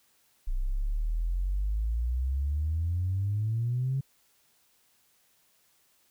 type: exponential sweep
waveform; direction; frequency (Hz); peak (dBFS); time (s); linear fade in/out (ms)
sine; up; 30.24 to 137.5; -25; 0.47-4.01; 10
effects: tanh soft clip ceiling -21 dBFS + white hiss -67 dBFS RMS until 6.1 s